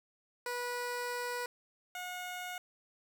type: tone pair in turn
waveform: 15% pulse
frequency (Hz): 488.3 / 723.6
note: B4 / F#5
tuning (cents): -20 / -39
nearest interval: perfect fifth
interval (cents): 681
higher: second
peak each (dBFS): -29 / -33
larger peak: first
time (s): 0.46-1.46 / 1.95-2.58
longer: first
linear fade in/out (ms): 2
effects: 11-bit